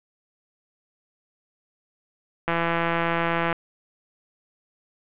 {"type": "click train", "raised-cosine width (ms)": 0.5, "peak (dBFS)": -9, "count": 177, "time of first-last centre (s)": [2.48, 3.528], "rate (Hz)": 168, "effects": ["resampled to 8000 Hz", "7-bit"]}